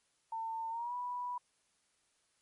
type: tone with pitch glide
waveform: sine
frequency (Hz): 901 to 982.5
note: A5 to B5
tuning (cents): +41 to -9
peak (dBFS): -36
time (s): 0.32-1.38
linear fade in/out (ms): 5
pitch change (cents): +150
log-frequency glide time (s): 0.69-0.94
effects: white hiss -75 dBFS RMS until 2.41 s + MP3 48 kbps